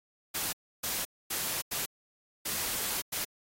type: noise bursts at uneven times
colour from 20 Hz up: white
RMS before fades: -33 dBFS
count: 6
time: 0.34-0.53 / 0.83-1.05 / 1.3-1.62 / 1.71-1.86 / 2.45-3.02 / 3.12-3.25 s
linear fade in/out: 10 ms
effects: AAC 48 kbps